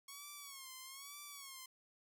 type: tone with vibrato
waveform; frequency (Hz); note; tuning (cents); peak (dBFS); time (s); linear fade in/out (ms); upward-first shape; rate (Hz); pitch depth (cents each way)
5% pulse; 1100; C#6; -14; -38; 0.08-1.66; 5; sine; 1.1; 100
effects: none